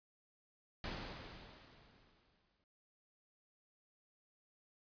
pink noise with exponential decay, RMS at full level -42 dBFS, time 0.84-2.64 s, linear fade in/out 1 ms, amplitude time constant 390 ms, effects resampled to 11025 Hz

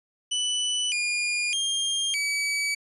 sawtooth tone with pitch steps, 2980 / 2424 / 3209 / 2284 Hz, F#7 / D#7 / G7 / D7, +12 / -46 / +40 / -49 cents, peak -21 dBFS, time 0.31-2.75 s, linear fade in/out 10 ms, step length 610 ms, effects resampled to 24000 Hz

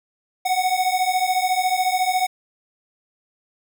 square beating tone pair, 734 / 748 Hz, F#5 / F#5, -14 / +19 cents, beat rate 14 Hz, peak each -22 dBFS, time 0.45-2.27 s, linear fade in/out 10 ms, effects none

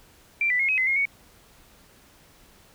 sine tone with pitch steps, 2356 / 1984 / 2156 / 2541 / 2045 / 2146 / 2228 Hz, D7 / B6 / C#7 / D#7 / C7 / C7 / C#7, +5 / +7 / -49 / +36 / -40 / +43 / +8 cents, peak -20 dBFS, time 0.41-1.054 s, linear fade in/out 2 ms, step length 92 ms, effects pink hiss -55 dBFS RMS until 2.74 s

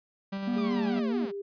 45% pulse tone with tremolo, 196 Hz, G3, in tune, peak -31 dBFS, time 0.32-1 s, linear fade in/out 10 ms, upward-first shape square, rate 9.4 Hz, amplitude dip 25%
triangle tone with vibrato, 233.1 Hz, A#3, in tune, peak -25 dBFS, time 0.47-1.26 s, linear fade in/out 10 ms, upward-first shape sine, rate 4.6 Hz, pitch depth 78 cents each way
sine tone with pitch glide, 403.5 to 400 Hz, G#4 to G4, -50 to +35 cents, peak -33 dBFS, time 0.56-1.42 s, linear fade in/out 10 ms, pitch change -15 cents, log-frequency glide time 0.76-1.26 s
sawtooth linear sweep, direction down, 1244.5 to 173.1 Hz, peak -34 dBFS, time 0.57-1.32 s, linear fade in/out 20 ms
effects resampled to 11025 Hz

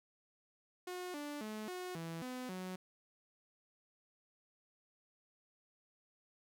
sawtooth tone with pitch steps, 361.7 / 292.6 / 215.1 / 363.7 / 165.2 / 252.9 / 184.8 Hz, F#4 / D4 / A3 / F#4 / E3 / B3 / F#3, -39 / -6 / -39 / -30 / +4 / +41 / -2 cents, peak -38 dBFS, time 0.87-2.76 s, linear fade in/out 5 ms, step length 270 ms, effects none

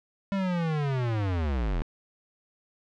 square linear sweep, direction down, 200 to 36.74 Hz, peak -26 dBFS, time 0.32-1.82 s, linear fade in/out 0 ms, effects low-pass 3000 Hz 12 dB/octave

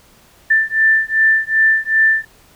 sine beating tone pair, 1772 / 1774.6 Hz, A6 / A6, +12 / +14 cents, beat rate 2.6 Hz, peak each -14 dBFS, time 0.5-2.25 s, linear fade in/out 10 ms, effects pink hiss -49 dBFS RMS until 2.55 s

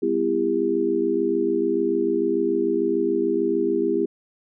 harmonic tone with a mistuned harmonic, 66.8 Hz, C2, 36 cents sharp, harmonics 3 / 4 / 5 / 6, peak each -33 / -27 / -23 / -22 dBFS, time 0.02-4.06 s, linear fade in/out 10 ms, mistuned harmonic 4, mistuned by -100 cents, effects none

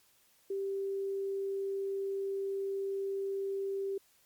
sine tone, 392 Hz, G4, in tune, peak -32 dBFS, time 0.5-3.98 s, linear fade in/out 5 ms, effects white hiss -67 dBFS RMS until 4.25 s + MP3 96 kbps

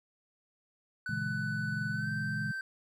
triangle tone with pitch glide, 1495 to 1555.8 Hz, F#6 to G6, +17 to -14 cents, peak -33 dBFS, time 1.06-2.61 s, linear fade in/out 2 ms, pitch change +69 cents, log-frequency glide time 1.92-2.09 s
sine chord, A# half-diminished seventh, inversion none, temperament equal with one note detuned, 116.54 / 138.59 / 161.89 / 207.7 Hz, A#2 / C#3 / E3 / G#3, 0 / 0 / -31 / 0 cents, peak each -39 dBFS, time 1.09-2.52 s, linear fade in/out 5 ms
effects none

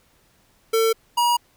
square tone pair in turn, 450 / 956.3 Hz, A4 / A#5, +39 / +44 cents, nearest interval octave + minor second, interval 1305 cents, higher second, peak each -17 / -17 dBFS, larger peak neither, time 0.73-0.93 / 1.17-1.37 s, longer neither, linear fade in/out 10 ms, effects pink hiss -60 dBFS RMS until 1.56 s

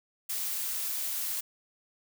blue noise, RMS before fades -33 dBFS, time 0.29-1.41 s, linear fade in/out 10 ms, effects none

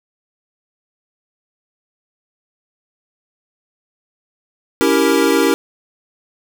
square chord, C# diminished seventh, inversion none, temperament equal with one note detuned, 281.1 / 329.6 / 392 / 466.2 Hz, C#4 / E4 / G4 / Bb4, +24 / 0 / 0 / 0 cents, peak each -18 dBFS, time 4.81-5.54 s, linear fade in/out 0 ms, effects none

